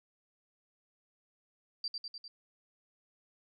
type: tone with echo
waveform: sine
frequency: 4699 Hz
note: D8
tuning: in tune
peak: -33 dBFS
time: 1.84-1.88 s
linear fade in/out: 2 ms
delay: 100 ms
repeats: 4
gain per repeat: -3 dB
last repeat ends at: 2.28 s
effects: none